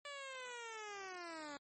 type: linear sweep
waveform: 10% pulse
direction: down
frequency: 581 to 279 Hz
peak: -38 dBFS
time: 0.05-1.57 s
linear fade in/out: 2 ms
effects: MP3 32 kbps